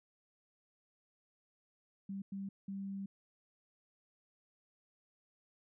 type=tone bursts at uneven times; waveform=sine; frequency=196.1 Hz; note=G3; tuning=1 cent sharp; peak=-39 dBFS; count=3; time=2.09-2.22 / 2.32-2.49 / 2.68-3.06 s; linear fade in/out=5 ms; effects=none